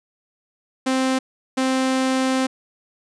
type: tone bursts at uneven times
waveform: sawtooth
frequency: 261.6 Hz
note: C4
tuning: in tune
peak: -14 dBFS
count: 2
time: 0.86-1.19 / 1.57-2.47 s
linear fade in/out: 10 ms
effects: resampled to 22050 Hz